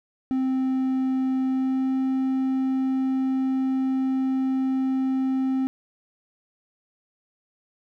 triangle tone with pitch glide, 261.6 to 263.4 Hz, C4 to C4, 0 to +12 cents, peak -19 dBFS, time 0.31-5.67 s, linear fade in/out 0 ms, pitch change +12 cents, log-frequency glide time 1.47-1.96 s, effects none

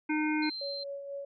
harmonic tone, 305.9 Hz, D#4, 29 cents flat, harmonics 1 / 3 / 5 / 7 / 8, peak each -28 / -37 / -39 / -37 / -39 dBFS, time 0.09-0.5 s, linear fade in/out 10 ms
sine tone, 4130 Hz, C8, 23 cents flat, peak -36 dBFS, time 0.42-0.84 s, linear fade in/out 10 ms
sine tone with tremolo, 560 Hz, C#5, 18 cents sharp, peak -35 dBFS, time 0.61-1.25 s, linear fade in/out 5 ms, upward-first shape sine, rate 4.1 Hz, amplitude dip 45%
effects none

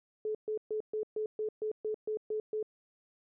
sine tone bursts, 430.4 Hz, A4, 38 cents flat, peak -31 dBFS, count 11, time 0.25-2.628 s, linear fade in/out 2 ms, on 98 ms, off 130 ms, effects none

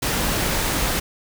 pink noise, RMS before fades -22 dBFS, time 0.02-1 s, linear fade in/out 10 ms, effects none

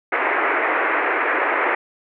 white band-pass noise, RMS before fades -20 dBFS, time 0.12-1.75 s, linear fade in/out 5 ms, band 310 to 2200 Hz, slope 48 dB/octave, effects none

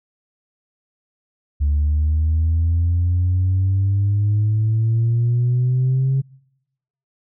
sine exponential sweep, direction up, 71.8 to 135.6 Hz, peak -13 dBFS, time 1.6-6.22 s, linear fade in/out 20 ms, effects noise-tail reverb RT60 0.9 s tail -26 dB re dry + tanh soft clip ceiling -12 dBFS

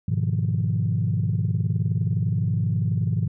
sine chord, F half-diminished seventh, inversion first, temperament equal, 103.83 / 123.47 / 155.56 / 174.61 Hz, Ab2 / Cb3 / Eb3 / F3, 0 / 0 / 0 / 0 cents, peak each -23 / -25 / -26 / -28 dBFS, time 0.08-3.28 s, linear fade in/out 5 ms, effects tanh soft clip ceiling -13 dBFS

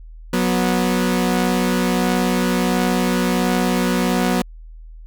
sawtooth tone pair together, 183.1 / 244.6 Hz, F#3 / B3, -18 / -16 cents, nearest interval perfect fourth, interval 502 cents, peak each -15 dBFS, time 0.33-4.42 s, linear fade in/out 5 ms, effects added 40 Hz sine -35 dBFS peak until 5.06 s

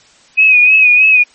sine tone with vibrato, 2514 Hz, D#7, 17 cents sharp, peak -4 dBFS, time 0.37-1.24 s, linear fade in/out 20 ms, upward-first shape sine, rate 3.2 Hz, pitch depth 52 cents each way, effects white hiss -46 dBFS RMS until 1.34 s + MP3 32 kbps

